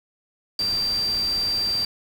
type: tone in noise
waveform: sine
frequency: 4699 Hz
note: D8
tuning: in tune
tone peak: -21 dBFS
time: 0.59-1.85 s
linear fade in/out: 2 ms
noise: pink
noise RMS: -36 dBFS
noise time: 0.59-1.85 s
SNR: +12 dB
effects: none